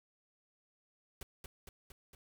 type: noise with echo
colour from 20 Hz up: pink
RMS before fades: -45 dBFS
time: 1.21-1.23 s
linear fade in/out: 2 ms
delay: 230 ms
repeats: 4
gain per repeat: -3 dB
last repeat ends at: 2.15 s
effects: none